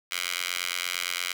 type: tone with high-pass filter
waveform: 10% pulse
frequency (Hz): 88.7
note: F2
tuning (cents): +27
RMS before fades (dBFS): -31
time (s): 0.11-1.33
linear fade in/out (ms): 10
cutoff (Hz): 2300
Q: 1.4
effects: none